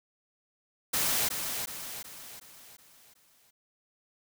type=noise with echo; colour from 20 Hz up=white; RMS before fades=-28 dBFS; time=0.93-1.29 s; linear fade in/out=10 ms; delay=370 ms; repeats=6; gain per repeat=-6 dB; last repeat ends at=3.51 s; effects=none